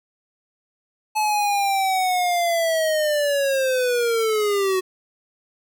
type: linear sweep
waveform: square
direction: down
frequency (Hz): 863 to 369.1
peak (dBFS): -19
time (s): 1.15-4.81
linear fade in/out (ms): 20
effects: none